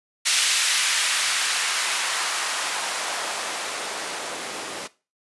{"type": "noise with band-pass filter sweep", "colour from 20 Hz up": "blue", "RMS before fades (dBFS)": -25, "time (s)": [0.25, 4.88], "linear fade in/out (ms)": 20, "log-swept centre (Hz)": [2600, 370], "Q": 0.86, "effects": ["noise-tail reverb RT60 0.3 s tail -18 dB re dry", "resampled to 24000 Hz"]}